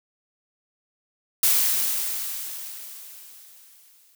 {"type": "noise with exponential decay", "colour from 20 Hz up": "blue", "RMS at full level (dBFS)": -18, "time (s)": [1.43, 4.15], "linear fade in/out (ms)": 2, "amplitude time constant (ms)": 590, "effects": []}